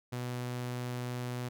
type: tone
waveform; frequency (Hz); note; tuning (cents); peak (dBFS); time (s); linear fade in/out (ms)
sawtooth; 123.47; B2; 0; -31; 0.12-1.49; 10
effects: none